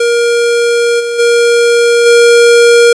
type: tone with level steps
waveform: square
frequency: 472.2 Hz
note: A#4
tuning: 22 cents sharp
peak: -8 / -14 / -6 / -3 dBFS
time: 0-2.93 s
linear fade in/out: 5 ms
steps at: 0.99 / 1.18 / 2.05 s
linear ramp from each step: 20 ms
effects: resampled to 24000 Hz + 7-bit